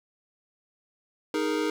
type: chord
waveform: square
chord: D# suspended fourth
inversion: none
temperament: equal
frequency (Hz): 311.1 / 415.3 / 466.2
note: D#4 / G#4 / A#4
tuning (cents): 0 / 0 / 0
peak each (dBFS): -29 / -31 / -32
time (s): 1.34-1.7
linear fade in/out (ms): 2
effects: low-pass 7000 Hz 12 dB/octave + 8-bit